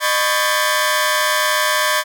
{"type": "tone cluster", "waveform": "sawtooth", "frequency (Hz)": [612, 1009, 1116, 1595, 1753], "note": ["D#5", "B5", "C#6", "G6", "A6"], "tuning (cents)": [-29, 37, 11, 30, -7], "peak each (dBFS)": -18, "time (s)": [0, 2.04], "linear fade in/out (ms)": 50, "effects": []}